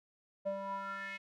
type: tone with band-pass filter sweep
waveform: square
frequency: 196 Hz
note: G3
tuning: in tune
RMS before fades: -40 dBFS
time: 0.45-1.18 s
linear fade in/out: 20 ms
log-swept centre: 580 to 2300 Hz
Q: 5.2
effects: none